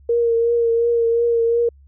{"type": "tone with vibrato", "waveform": "sine", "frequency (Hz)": 466.2, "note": "A#4", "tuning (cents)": 0, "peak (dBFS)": -14, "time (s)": [0.09, 1.69], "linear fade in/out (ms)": 5, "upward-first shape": "triangle", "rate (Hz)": 2.8, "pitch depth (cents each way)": 29, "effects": ["added 69 Hz sine -45 dBFS peak until 1.87 s"]}